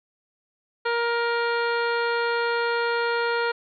harmonic tone with a mistuned harmonic, 470 Hz, A#4, 14 cents sharp, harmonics 1 / 2 / 3 / 4 / 5 / 6 / 7 / 8 / 9, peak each -25 / -28 / -27 / -34 / -37 / -41 / -43 / -45 / -38 dBFS, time 0.85-3.52 s, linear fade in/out 10 ms, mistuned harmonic 8, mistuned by -65 cents, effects none

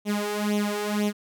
sawtooth tone with flanger, 207.7 Hz, G#3, in tune, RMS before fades -26 dBFS, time 0.05-1.13 s, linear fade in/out 50 ms, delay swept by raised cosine 0.31 to 2.31 ms, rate 2 Hz, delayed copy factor +0.8, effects none

